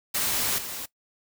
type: noise with level steps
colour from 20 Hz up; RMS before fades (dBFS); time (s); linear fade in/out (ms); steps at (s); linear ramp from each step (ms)
white; -26 / -35; 0.14-0.86; 10; 0.58; 5
effects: noise-tail reverb RT60 0.1 s tail -19 dB re dry